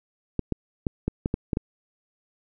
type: clicks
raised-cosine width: 3 ms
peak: -11 dBFS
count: 8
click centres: 0.393 / 0.523 / 0.868 / 1.08 / 1.259 / 1.341 / 1.532 / 1.571 s
effects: none